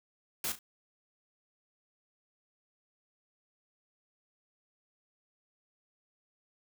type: noise with echo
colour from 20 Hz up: white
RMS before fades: -34 dBFS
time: 0.44-0.52 s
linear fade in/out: 2 ms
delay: 35 ms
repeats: 2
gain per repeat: -11 dB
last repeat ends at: 0.59 s
effects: none